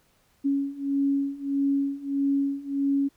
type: beating tone pair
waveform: sine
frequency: 277.2 / 278.8 Hz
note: C#4 / C#4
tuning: 0 / +10 cents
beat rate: 1.6 Hz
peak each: -27 / -25 dBFS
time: 0.44-3.09 s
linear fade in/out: 20 ms
effects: pink hiss -65 dBFS RMS until 3.16 s